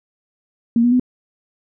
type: tone with pitch steps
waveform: sine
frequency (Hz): 233.1 / 241.9 / 251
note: A#3 / B3 / B3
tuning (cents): 0 / -36 / +28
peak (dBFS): -11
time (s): 0.76-0.997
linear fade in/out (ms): 2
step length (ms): 79
effects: none